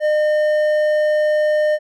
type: tone with hard clipping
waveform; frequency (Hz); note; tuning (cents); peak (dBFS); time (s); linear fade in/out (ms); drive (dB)
sine; 607; D#5; -43; -15; 0-1.79; 50; 6
effects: none